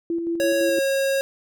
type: tone with tremolo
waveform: sine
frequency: 336.4 Hz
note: E4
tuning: 35 cents sharp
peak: -21 dBFS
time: 0.1-0.79 s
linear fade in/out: 2 ms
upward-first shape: square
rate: 5.9 Hz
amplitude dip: 35%
type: tone with pitch glide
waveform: square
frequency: 554 to 544.2 Hz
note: C#5 to C#5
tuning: -1 to -32 cents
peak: -20 dBFS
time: 0.4-1.21 s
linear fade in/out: 0 ms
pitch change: -31 cents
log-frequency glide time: 0.57-0.74 s
effects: none